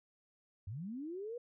sine linear sweep, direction up, 85.6 to 493.9 Hz, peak -40 dBFS, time 0.67-1.38 s, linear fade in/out 5 ms, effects none

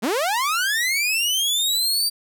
sawtooth linear sweep, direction up, 187.4 to 4699 Hz, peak -16 dBFS, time 0.02-2.1 s, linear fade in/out 20 ms, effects none

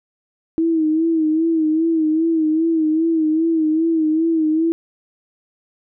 sine tone with vibrato, 320.1 Hz, D#4, 49 cents sharp, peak -14 dBFS, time 0.58-4.72 s, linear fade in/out 0 ms, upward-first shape sine, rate 2.5 Hz, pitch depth 62 cents each way, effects none

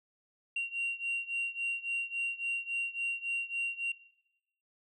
sine beating tone pair, 2756 / 2759.6 Hz, F7 / F7, -24 / -21 cents, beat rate 3.6 Hz, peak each -33 / -35 dBFS, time 0.56-3.92 s, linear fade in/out 5 ms, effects noise-tail reverb RT60 0.9 s tail -20 dB re dry + tanh soft clip ceiling -28 dBFS

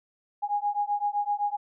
sine beating tone pair, 819 / 826.8 Hz, G#5 / G#5, -24 / -8 cents, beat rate 7.8 Hz, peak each -28 dBFS, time 0.42-1.57 s, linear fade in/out 20 ms, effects none

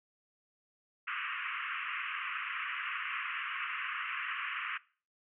pink band-pass noise, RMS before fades -38 dBFS, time 1.07-4.78 s, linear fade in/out 10 ms, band 1100 to 2900 Hz, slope 96 dB/octave, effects noise-tail reverb RT60 0.4 s tail -21 dB re dry

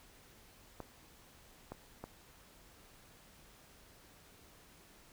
clicks, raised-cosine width 1 ms, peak -29 dBFS, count 3, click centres 0.803 / 1.72 / 2.04 s, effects pink hiss -61 dBFS RMS until 5.12 s

